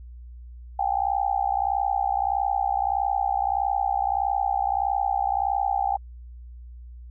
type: tone with amplitude modulation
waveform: sine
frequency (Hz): 792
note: G5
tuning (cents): +18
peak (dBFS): -17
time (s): 0.79-5.97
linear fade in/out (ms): 5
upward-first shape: sine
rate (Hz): 61.6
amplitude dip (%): 100
effects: added 60 Hz sine -39 dBFS peak until 7.1 s